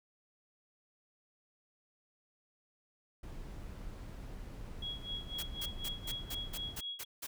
brown noise, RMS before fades -45 dBFS, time 3.23-6.8 s, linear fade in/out 5 ms
sine tone with tremolo, 3322 Hz, G#7, in tune, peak -37 dBFS, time 4.82-7.05 s, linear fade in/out 5 ms, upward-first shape sine, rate 4 Hz, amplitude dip 90%
white noise bursts, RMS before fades -42 dBFS, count 9, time 5.38-7.27 s, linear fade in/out 10 ms, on 50 ms, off 180 ms
effects none

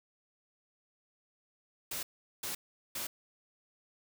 white noise bursts, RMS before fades -38 dBFS, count 3, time 1.91-3.07 s, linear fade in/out 5 ms, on 120 ms, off 400 ms, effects none

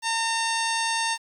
harmonic tone, 910 Hz, A#5, 42 cents flat, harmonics 1 / 2 / 3 / 4 / 5 / 6 / 7 / 9 / 10, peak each -27 / -30 / -32 / -33 / -34 / -35 / -35 / -37 / -37 dBFS, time 0.02-1.18 s, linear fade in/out 50 ms, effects 9-bit

